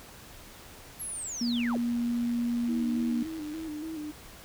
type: linear sweep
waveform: sine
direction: down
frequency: 11570 to 59.9 Hz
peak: -34 dBFS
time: 0.99-1.79 s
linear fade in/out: 20 ms
type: tone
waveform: sine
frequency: 237.9 Hz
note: A#3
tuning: 35 cents sharp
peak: -26 dBFS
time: 1.41-3.23 s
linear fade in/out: 5 ms
type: click train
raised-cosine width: 0.2 ms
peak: -34 dBFS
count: 197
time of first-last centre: 1.56-3.645 s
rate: 94 Hz
type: tone with vibrato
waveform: sine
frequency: 311.1 Hz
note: D#4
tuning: in tune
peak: -34 dBFS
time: 2.68-4.12 s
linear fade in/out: 20 ms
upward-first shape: square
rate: 3.5 Hz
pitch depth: 56 cents each way
effects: pink hiss -49 dBFS RMS until 4.44 s